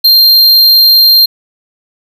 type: tone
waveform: square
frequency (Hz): 4185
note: C8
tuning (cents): 0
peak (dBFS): -3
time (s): 0.04-1.26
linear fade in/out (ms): 10
effects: none